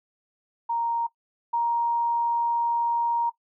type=tone pair in turn; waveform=sine; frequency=932.3 / 938.2 Hz; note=A#5 / A#5; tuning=0 / +11 cents; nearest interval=unison; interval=11 cents; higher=second; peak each=-23 / -21 dBFS; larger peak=second; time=0.69-1.07 / 1.53-3.3 s; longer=second; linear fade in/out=10 ms; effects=noise-tail reverb RT60 0.1 s tail -19 dB re dry